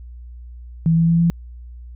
sine tone with pitch steps, 164.1 / 165.82 / 167.55 / 169.3 Hz, E3 / E3 / E3 / E3, -8 / +11 / +29 / +46 cents, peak -12 dBFS, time 0.86-1.3 s, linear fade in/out 0 ms, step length 110 ms, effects added 60 Hz sine -34 dBFS peak until 1.95 s

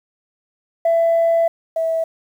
sine tone pair in turn, 667 / 652.9 Hz, E5 / E5, +20 / -17 cents, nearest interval unison, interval 37 cents, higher first, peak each -11 / -16 dBFS, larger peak first, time 0.85-1.48 / 1.76-2.04 s, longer first, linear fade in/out 5 ms, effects tanh soft clip ceiling -10 dBFS + 8-bit

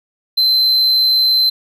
triangle tone, 4083 Hz, C8, 43 cents flat, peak -9 dBFS, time 0.37-1.5 s, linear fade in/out 10 ms, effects none

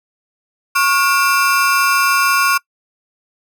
35% pulse ring-modulated tone, 1262 Hz, D#6, 24 cents sharp, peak -7 dBFS, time 0.75-2.58 s, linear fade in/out 10 ms, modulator 163 Hz, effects noise-tail reverb RT60 0.1 s tail -24 dB re dry

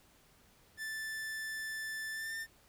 45% pulse tone with pitch glide, 1760 to 1797 Hz, A6 to A6, 0 to +36 cents, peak -38 dBFS, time 0.77-2.47 s, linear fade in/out 50 ms, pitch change +36 cents, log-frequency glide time 2.12-2.34 s, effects pink hiss -65 dBFS RMS until 2.68 s

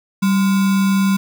sine tone with sample-and-hold, 194.2 Hz, G3, 16 cents flat, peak -12 dBFS, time 0.22-1.17 s, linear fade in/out 10 ms, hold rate 1225 Hz, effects none

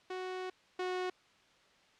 sawtooth tone pair in turn, 370 / 366.4 Hz, F#4 / F#4, 0 / -17 cents, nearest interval unison, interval 17 cents, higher first, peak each -34 / -30 dBFS, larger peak second, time 0.1-0.5 / 0.79-1.1 s, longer first, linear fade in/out 5 ms, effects white hiss -65 dBFS RMS until 1.99 s + low-pass 4000 Hz 12 dB/octave

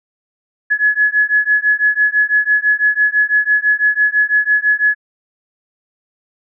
sine beating tone pair, 1694 / 1700 Hz, G#6 / G#6, +34 / +40 cents, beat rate 6 Hz, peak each -14 dBFS, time 0.7-4.95 s, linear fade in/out 20 ms, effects none

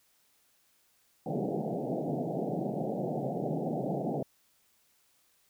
pink band-pass noise, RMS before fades -33 dBFS, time 1.26-4.23 s, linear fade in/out 5 ms, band 130 to 790 Hz, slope 96 dB/octave, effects white hiss -69 dBFS RMS until 5.49 s

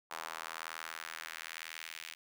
square tone with high-pass filter sweep, 40.51 Hz, E1, 29 cents flat, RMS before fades -45 dBFS, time 0.1-2.15 s, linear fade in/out 20 ms, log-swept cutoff 1000 to 2400 Hz, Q 1.6, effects none

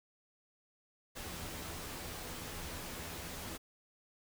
pink noise with comb filter, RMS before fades -44 dBFS, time 1.15-3.58 s, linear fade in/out 20 ms, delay 12 ms, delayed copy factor +0.5, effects none

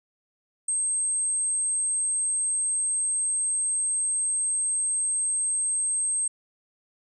sine tone, 8372 Hz, C9, in tune, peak -23 dBFS, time 0.68-6.28 s, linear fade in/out 5 ms, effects none

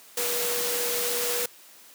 sine tone in noise, 482.8 Hz, B4, 39 cents flat, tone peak -31 dBFS, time 0.17-1.46 s, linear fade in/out 5 ms, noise white, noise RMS -28 dBFS, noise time 0.17-1.46 s, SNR -6 dB, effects white hiss -51 dBFS RMS until 1.94 s + high-pass 200 Hz 12 dB/octave

